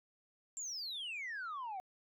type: exponential sweep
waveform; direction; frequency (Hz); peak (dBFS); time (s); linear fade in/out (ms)
sine; down; 7459 to 726; -38; 0.57-1.8; 0
effects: tanh soft clip ceiling -38 dBFS